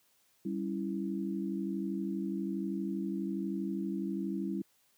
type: chord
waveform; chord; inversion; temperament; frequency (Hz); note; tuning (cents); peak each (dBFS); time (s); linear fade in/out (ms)
sine; C# diminished; second; equal; 196 / 277.2 / 329.6; G3 / C#4 / E4; 0 / 0 / 0; -35 / -39 / -37; 0.45-4.62; 5
effects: white hiss -70 dBFS RMS until 4.97 s + high-pass 80 Hz 12 dB/octave